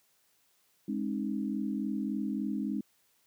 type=chord; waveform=sine; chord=Ab major; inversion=none; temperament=equal with one note detuned; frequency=207.7 / 267.6 / 311.1 Hz; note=Ab3 / C4 / Eb4; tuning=0 / +39 / 0 cents; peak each=-33 / -35 / -37 dBFS; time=0.88-2.81 s; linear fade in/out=5 ms; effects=white hiss -70 dBFS RMS until 3.26 s + high-pass 80 Hz 12 dB/octave